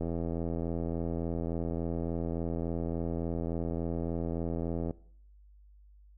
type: click train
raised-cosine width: 2 ms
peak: -21 dBFS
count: 410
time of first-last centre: 0.01-4.908 s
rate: 83.5 Hz
effects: noise-tail reverb RT60 0.6 s tail -21 dB re dry + added 50 Hz sine -54 dBFS peak until 6.17 s